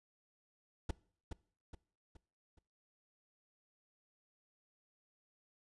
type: noise with echo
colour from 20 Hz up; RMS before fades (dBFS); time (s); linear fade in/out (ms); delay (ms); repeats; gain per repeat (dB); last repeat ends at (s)
brown; -35; 0.89-0.91; 5; 420; 4; -7; 2.59
effects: noise-tail reverb RT60 0.5 s tail -22 dB re dry + resampled to 24000 Hz